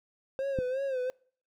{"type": "tone with vibrato", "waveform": "triangle", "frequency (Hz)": 526, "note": "C5", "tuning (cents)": 9, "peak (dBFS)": -27, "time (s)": [0.39, 1.1], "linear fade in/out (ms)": 0, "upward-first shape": "sine", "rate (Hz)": 2.8, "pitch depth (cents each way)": 89}
{"type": "click", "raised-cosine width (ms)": 3, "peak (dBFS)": -19, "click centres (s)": 0.588}
{"effects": ["noise-tail reverb RT60 0.5 s tail -25 dB re dry"]}